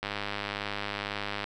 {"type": "click train", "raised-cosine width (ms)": 0.3, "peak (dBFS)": -16, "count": 145, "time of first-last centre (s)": [0.03, 1.442], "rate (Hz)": 102, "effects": []}